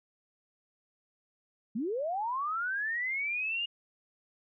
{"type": "linear sweep", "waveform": "sine", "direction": "up", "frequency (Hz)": [196, 2866], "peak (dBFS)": -30, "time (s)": [1.75, 3.66], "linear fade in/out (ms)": 10, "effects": []}